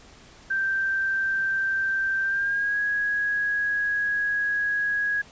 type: tone with pitch glide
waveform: sine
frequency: 1568 to 1659.3 Hz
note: G6 to G#6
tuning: 0 to -2 cents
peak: -22 dBFS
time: 0.5-5.22 s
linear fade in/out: 10 ms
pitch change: +98 cents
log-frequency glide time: 2.23-2.79 s
effects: pink hiss -50 dBFS RMS until 5.31 s + resampled to 16000 Hz